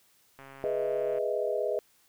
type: click train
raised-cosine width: 0.5 ms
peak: -33 dBFS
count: 109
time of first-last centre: 0.39-1.184 s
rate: 136 Hz
type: chord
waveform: sine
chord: E major seventh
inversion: first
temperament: equal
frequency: 415.3 / 493.9 / 622.3 / 659.3 Hz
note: G#4 / B4 / D#5 / E5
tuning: 0 / 0 / 0 / 0 cents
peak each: -32 / -32 / -31 / -37 dBFS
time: 0.64-1.79 s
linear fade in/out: 0 ms
effects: white hiss -65 dBFS RMS until 2.08 s